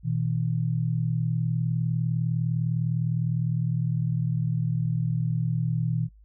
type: tone pair together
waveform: sine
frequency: 120.51 / 160.3 Hz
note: B2 / E3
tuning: -42 / -48 cents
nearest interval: perfect fourth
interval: 494 cents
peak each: -26 dBFS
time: 0.03-6.09 s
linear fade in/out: 50 ms
effects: noise-tail reverb RT60 0.1 s tail -21 dB re dry + added 52 Hz sine -50 dBFS peak until 6.24 s